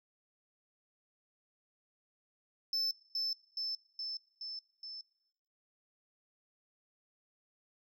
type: tone with echo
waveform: sine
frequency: 5274 Hz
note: E8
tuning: in tune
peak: -28 dBFS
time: 2.73-2.91 s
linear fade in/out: 2 ms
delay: 420 ms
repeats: 5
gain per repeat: -3 dB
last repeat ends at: 5.01 s
effects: noise-tail reverb RT60 0.9 s tail -22 dB re dry + tanh soft clip ceiling -30 dBFS